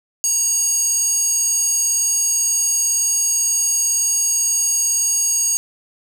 square tone with high-pass filter, 941 Hz, A#5, 16 cents sharp, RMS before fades -18 dBFS, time 0.24-5.57 s, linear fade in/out 0 ms, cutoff 7000 Hz, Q 9.5, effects none

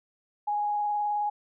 sine tone with vibrato, 830.6 Hz, G#5, in tune, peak -25 dBFS, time 0.47-1.3 s, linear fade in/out 10 ms, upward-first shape square, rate 19 Hz, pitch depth 11 cents each way, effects none

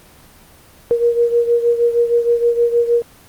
sine beating tone pair, 471.1 / 477.5 Hz, A#4 / A#4, +18 / +42 cents, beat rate 6.4 Hz, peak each -13 / -18 dBFS, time 0.91-3.02 s, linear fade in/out 0 ms, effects pink hiss -45 dBFS RMS until 3.28 s + Opus 24 kbps

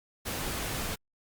pink noise, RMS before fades -34 dBFS, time 0.25-0.96 s, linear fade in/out 20 ms, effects Opus 48 kbps

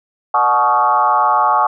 sine tone with frequency modulation, 987.8 Hz, B5, in tune, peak -10 dBFS, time 0.34-1.67 s, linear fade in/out 5 ms, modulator 127 Hz, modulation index 2.2, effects none

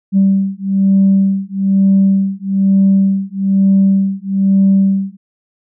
sine beating tone pair, 194 / 195.1 Hz, G3 / G3, -18 / -8 cents, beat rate 1.1 Hz, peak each -11 dBFS, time 0.12-5.17 s, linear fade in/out 50 ms, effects tanh soft clip ceiling -3 dBFS

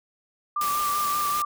sine tone with vibrato, 1180 Hz, D6, 8 cents sharp, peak -23 dBFS, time 0.56-1.45 s, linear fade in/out 5 ms, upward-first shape triangle, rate 5.2 Hz, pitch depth 32 cents each way
white noise, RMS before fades -32 dBFS, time 0.61-1.42 s, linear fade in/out 2 ms
effects none

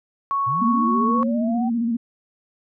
sine tone, 1108.7 Hz, C#6, in tune, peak -19 dBFS, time 0.31-1.23 s, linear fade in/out 0 ms
sine linear sweep, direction up, 110 to 784 Hz, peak -27 dBFS, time 0.46-1.7 s, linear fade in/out 20 ms
sine tone with vibrato, 233.1 Hz, A#3, in tune, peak -19 dBFS, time 0.61-1.97 s, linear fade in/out 10 ms, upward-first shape square, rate 15 Hz, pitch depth 44 cents each way
effects none

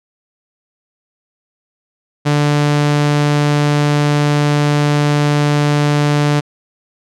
sawtooth tone, 146.83 Hz, D3, in tune, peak -7 dBFS, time 2.25-6.41 s, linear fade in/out 20 ms, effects low-pass 7000 Hz 12 dB/octave

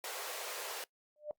pink high-pass noise, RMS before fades -42 dBFS, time 0.04-0.84 s, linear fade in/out 2 ms, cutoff 420 Hz, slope 48 dB/octave
sine tone with exponential growth, 599 Hz, D5, 34 cents sharp, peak -33 dBFS, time 1.16-1.31 s, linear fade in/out 1 ms, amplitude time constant 32 ms
effects noise-tail reverb RT60 0.1 s tail -21 dB re dry + Opus 48 kbps

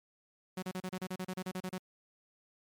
sawtooth tone bursts, 185 Hz, F#3, in tune, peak -32 dBFS, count 14, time 0.57-1.781 s, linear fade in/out 5 ms, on 54 ms, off 35 ms, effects MP3 96 kbps

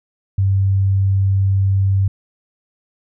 sine tone, 97.2 Hz, G2, 14 cents flat, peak -12 dBFS, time 0.38-2.08 s, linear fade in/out 5 ms, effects none

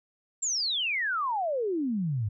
sine exponential sweep, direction down, 7570 to 97.4 Hz, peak -26 dBFS, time 0.42-2.29 s, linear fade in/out 10 ms, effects none

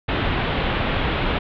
pink low-pass noise, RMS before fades -22 dBFS, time 0.08-1.39 s, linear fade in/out 10 ms, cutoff 3600 Hz, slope 48 dB/octave, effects none

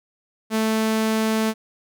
sawtooth tone, 220 Hz, A3, in tune, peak -15 dBFS, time 0.5-1.54 s, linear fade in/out 50 ms, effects none

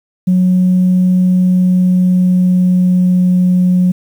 sine tone with pitch glide, 182.9 to 181.22 Hz, F#3 to F#3, -20 to -36 cents, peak -6 dBFS, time 0.27-3.92 s, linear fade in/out 10 ms, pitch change -16 cents, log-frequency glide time 1.2-3.36 s, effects tanh soft clip ceiling -4 dBFS + 7-bit

